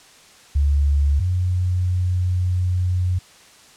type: tone pair in turn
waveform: sine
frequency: 71.5 / 90.61 Hz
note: D2 / F#2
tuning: -46 / -36 cents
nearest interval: major third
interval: 410 cents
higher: second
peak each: -14 / -17 dBFS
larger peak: first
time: 0.55-1.2 / 1.2-3.19 s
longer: second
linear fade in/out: 10 ms
effects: white hiss -48 dBFS RMS until 3.76 s + low-pass 8000 Hz 12 dB/octave